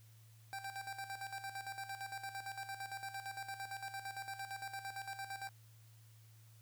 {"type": "tone with tremolo", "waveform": "25% pulse", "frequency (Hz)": 784, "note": "G5", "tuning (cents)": 0, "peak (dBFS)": -38, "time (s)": [0.53, 5.49], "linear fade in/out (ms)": 0, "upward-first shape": "square", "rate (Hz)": 8.8, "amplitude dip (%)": 65, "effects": ["added 111 Hz sine -59 dBFS peak until 6.61 s", "white hiss -69 dBFS RMS until 6.61 s"]}